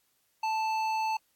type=tone with hard clipping; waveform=sine; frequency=880 Hz; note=A5; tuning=in tune; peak=-29 dBFS; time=0.43-1.17 s; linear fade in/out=5 ms; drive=11 dB; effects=white hiss -72 dBFS RMS until 1.35 s + AAC 64 kbps